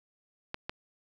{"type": "clicks", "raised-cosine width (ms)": 0.3, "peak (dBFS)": -18, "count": 2, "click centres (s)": [0.544, 0.695], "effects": []}